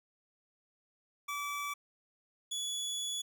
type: tone pair in turn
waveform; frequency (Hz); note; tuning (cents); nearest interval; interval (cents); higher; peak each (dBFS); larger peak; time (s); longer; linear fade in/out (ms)
25% pulse; 1154 / 3409; D6 / G#7; -31 / +45; octave + perfect fifth; 1876; second; -32 / -31; second; 1.28-1.74 / 2.51-3.22; second; 10
effects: none